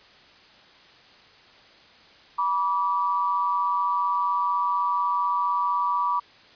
sine tone pair together, 973.8 / 1158 Hz, B5 / D6, -25 / -25 cents, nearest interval minor third, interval 300 cents, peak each -24 dBFS, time 2.38-6.2 s, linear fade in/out 10 ms, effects white hiss -52 dBFS RMS until 6.55 s + resampled to 11025 Hz

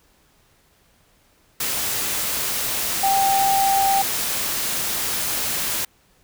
sine tone in noise, 784 Hz, G5, in tune, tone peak -16 dBFS, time 3.03-4.02 s, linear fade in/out 5 ms, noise white, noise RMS -24 dBFS, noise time 1.6-5.85 s, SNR +5 dB, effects pink hiss -59 dBFS RMS until 6.23 s

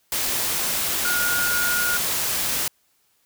sine tone in noise, 1432 Hz, F6, 43 cents sharp, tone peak -22 dBFS, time 1.05-1.97 s, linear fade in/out 2 ms, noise white, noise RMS -24 dBFS, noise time 0.12-2.68 s, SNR -1 dB, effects white hiss -65 dBFS RMS until 3.25 s

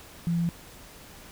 sine tone, 170 Hz, F3, 46 cents flat, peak -23 dBFS, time 0.27-0.49 s, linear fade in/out 0 ms, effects pink hiss -48 dBFS RMS until 1.31 s

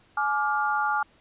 sine chord, D diminished, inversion second, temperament just, 845.8 / 1174.7 / 1409.6 Hz, Ab5 / D6 / F6, +31 / 0 / +16 cents, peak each -26 / -28 / -27 dBFS, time 0.17-1.03 s, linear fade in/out 5 ms, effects pink hiss -60 dBFS RMS until 1.2 s + resampled to 8000 Hz

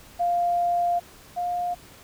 sine tone pair in turn, 698.5 / 707.8 Hz, F5 / F5, 0 / +23 cents, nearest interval unison, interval 23 cents, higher second, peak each -20 / -24 dBFS, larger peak first, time 0.19-1 / 1.36-1.75 s, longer first, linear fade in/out 20 ms, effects pink hiss -49 dBFS RMS until 2.03 s

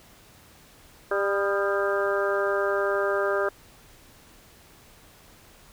harmonic tone with a mistuned harmonic, 198.8 Hz, G3, 25 cents sharp, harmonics 2 / 3 / 4 / 5 / 6 / 7 / 8, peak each -26 / -27 / -38 / -36 / -31 / -34 / -31 dBFS, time 1.11-3.49 s, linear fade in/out 5 ms, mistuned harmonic 6, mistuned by +49 cents, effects pink hiss -53 dBFS RMS until 5.72 s

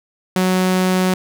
sawtooth tone, 185 Hz, F#3, in tune, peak -10 dBFS, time 0.36-1.14 s, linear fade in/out 2 ms, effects none

